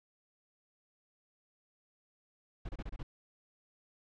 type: noise bursts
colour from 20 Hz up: brown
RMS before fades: -40 dBFS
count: 6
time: 2.65-3.03 s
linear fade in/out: 5 ms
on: 40 ms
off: 28 ms
effects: low-pass 4000 Hz 12 dB/octave